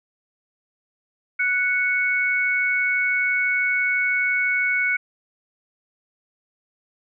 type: tone pair together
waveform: sine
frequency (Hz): 1480 / 2217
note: F#6 / C#7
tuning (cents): 0 / 0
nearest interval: perfect fifth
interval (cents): 700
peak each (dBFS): -23 / -20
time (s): 1.39-4.97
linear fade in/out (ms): 10
effects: none